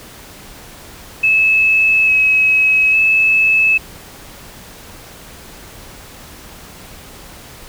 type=tone with pitch steps; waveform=sine; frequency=2599 / 2560 / 2603 Hz; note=E7 / D#7 / E7; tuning=-25 / +49 / -22 cents; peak=-9 dBFS; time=1.23-3.78 s; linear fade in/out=10 ms; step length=850 ms; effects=pink hiss -37 dBFS RMS until 7.68 s